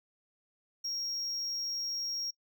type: tone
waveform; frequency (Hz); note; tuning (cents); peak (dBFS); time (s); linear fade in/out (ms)
triangle; 5588; F8; 0; -32; 0.84-2.31; 10
effects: noise-tail reverb RT60 0.1 s tail -25 dB re dry